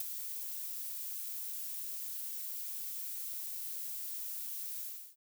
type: noise with ADSR envelope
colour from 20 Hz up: violet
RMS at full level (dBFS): -34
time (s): 0-5.16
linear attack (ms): 3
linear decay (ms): 18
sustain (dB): -7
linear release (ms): 340
effects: none